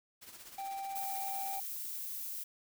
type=noise with tremolo; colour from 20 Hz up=white; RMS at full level=-49 dBFS; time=0.21-1.59 s; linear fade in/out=20 ms; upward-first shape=triangle; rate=16 Hz; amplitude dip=65%
type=tone; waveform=triangle; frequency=783 Hz; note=G5; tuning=2 cents flat; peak=-36 dBFS; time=0.58-1.6 s; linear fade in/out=5 ms
type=noise; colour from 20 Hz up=violet; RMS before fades=-41 dBFS; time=0.95-2.44 s; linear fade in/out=10 ms
effects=none